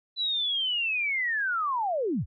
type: linear sweep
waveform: sine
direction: down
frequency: 4000 to 50.1 Hz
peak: -25 dBFS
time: 0.16-2.26 s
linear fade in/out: 50 ms
effects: none